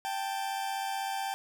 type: tone pair together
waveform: 40% pulse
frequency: 784 / 880 Hz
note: G5 / A5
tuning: 0 / 0 cents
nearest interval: major second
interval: 200 cents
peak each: -32 / -37 dBFS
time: 0.05-1.34 s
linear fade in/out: 0 ms
effects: none